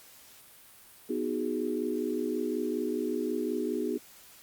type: chord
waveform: sine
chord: G# minor seventh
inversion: first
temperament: equal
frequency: 246.9 / 311.1 / 370 / 415.3 Hz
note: B3 / D#4 / F#4 / G#4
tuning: 0 / 0 / 0 / 0 cents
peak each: -34 dBFS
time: 1.09-3.98 s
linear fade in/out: 10 ms
effects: white hiss -54 dBFS RMS until 4.42 s + Opus 48 kbps